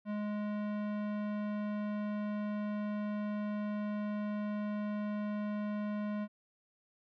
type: tone with tanh clipping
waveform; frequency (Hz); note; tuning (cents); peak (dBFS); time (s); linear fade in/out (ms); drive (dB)
sine; 208.8; G#3; +10; -36; 0.05-6.28; 50; 18
effects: none